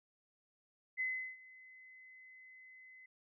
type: tone with ADSR envelope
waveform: sine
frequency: 2035 Hz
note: C7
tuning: 49 cents flat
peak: -33 dBFS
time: 0.97-3.06 s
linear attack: 35 ms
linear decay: 360 ms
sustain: -22 dB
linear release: 5 ms
effects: none